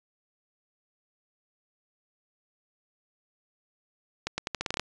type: accelerating click train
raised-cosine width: 0.2 ms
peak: -12 dBFS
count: 10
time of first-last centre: 4.27-4.796 s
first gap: 110 ms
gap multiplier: 0.83
effects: resampled to 22050 Hz